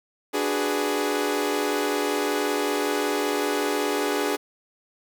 sawtooth chord, G# half-diminished seventh, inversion second, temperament equal, 293.7 / 370 / 415.3 / 493.9 Hz, D4 / F#4 / G#4 / B4, 0 / 0 / 0 / 0 cents, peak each -24 / -27 / -22 / -28 dBFS, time 0.33-4.37 s, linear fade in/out 20 ms, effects 8-bit

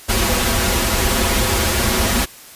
pink noise with comb filter, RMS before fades -17 dBFS, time 0.08-2.26 s, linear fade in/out 20 ms, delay 6.7 ms, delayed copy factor -0.9, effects white hiss -40 dBFS RMS until 2.55 s + resampled to 32000 Hz

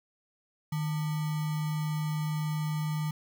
sine tone with sample-and-hold, 153.6 Hz, D#3, 22 cents flat, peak -28 dBFS, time 0.72-3.11 s, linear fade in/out 5 ms, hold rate 1050 Hz, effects none

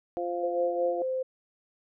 harmonic tone, 174.5 Hz, F3, 1 cent flat, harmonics 2 / 3 / 4, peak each -33 / -33 / -33 dBFS, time 0.17-1.02 s, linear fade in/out 0 ms
sine tone, 519 Hz, C5, 14 cents flat, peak -27 dBFS, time 0.43-1.23 s, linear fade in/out 10 ms
effects none

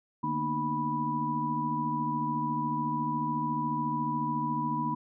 sine tone cluster, 150.1 / 230.4 / 244.4 / 304.4 / 984 Hz, D3 / A#3 / B3 / D#4 / B5, +38 / -20 / -18 / -38 / -7 cents, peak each -36 / -36 / -39 / -36 / -30 dBFS, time 0.23-4.95 s, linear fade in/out 10 ms, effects none

